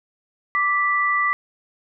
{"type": "tone pair together", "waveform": "sine", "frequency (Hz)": [1171.8, 1972], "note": ["D6", "B6"], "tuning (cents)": [-4, -3], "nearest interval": "major sixth", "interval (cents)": 901, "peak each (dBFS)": -20, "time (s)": [0.55, 1.33], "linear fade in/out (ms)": 0, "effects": []}